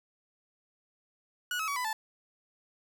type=tone with pitch steps; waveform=30% pulse; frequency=1461 / 1286.7 / 1133.1 / 997.9 / 878.8 Hz; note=F#6 / E6 / C#6 / B5 / A5; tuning=-22 / -42 / +38 / +18 / -2 cents; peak=-28 dBFS; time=1.51-1.93 s; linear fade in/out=2 ms; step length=84 ms; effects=none